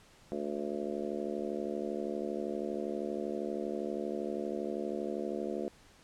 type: harmonic tone with a mistuned harmonic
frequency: 72.6 Hz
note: D2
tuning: 19 cents flat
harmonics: 3 / 4 / 5 / 6 / 7 / 8 / 9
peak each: -40 / -42 / -38 / -43 / -41 / -45 / -44 dBFS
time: 0.32-5.68 s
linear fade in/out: 0 ms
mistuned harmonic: 9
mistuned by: +40 cents
effects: pink hiss -60 dBFS RMS until 6.03 s + low-pass 9000 Hz 12 dB/octave